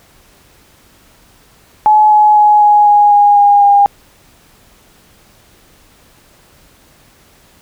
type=tone with pitch steps; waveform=sine; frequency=852 / 845.6 / 839.3 / 833 / 826.8 / 820.6 / 814.5 / 808.4 Hz; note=G#5 / G#5 / G#5 / G#5 / G#5 / G#5 / G#5 / G#5; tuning=+44 / +31 / +18 / +5 / -8 / -21 / -34 / -47 cents; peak=-4 dBFS; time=1.86-3.86 s; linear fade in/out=0 ms; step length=250 ms; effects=pink hiss -47 dBFS RMS until 7.61 s